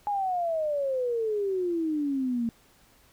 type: exponential sweep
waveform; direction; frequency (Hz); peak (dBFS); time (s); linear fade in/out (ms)
sine; down; 837 to 227.1; -25; 0.07-2.49; 0
effects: pink hiss -60 dBFS RMS until 3.12 s